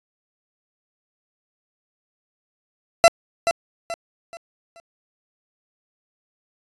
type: tone with echo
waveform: 40% pulse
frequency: 674 Hz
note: E5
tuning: 38 cents sharp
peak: -7 dBFS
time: 3.04-3.08 s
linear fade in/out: 0 ms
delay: 430 ms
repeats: 4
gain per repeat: -9 dB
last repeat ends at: 4.8 s
effects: resampled to 24000 Hz